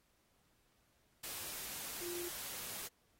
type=tone in noise; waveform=sine; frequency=349.2 Hz; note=F4; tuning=in tune; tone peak=-44 dBFS; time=2.01-2.29 s; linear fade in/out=10 ms; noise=white; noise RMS=-45 dBFS; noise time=1.23-2.88 s; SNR=-2 dB; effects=pink hiss -75 dBFS RMS until 3.19 s + AAC 48 kbps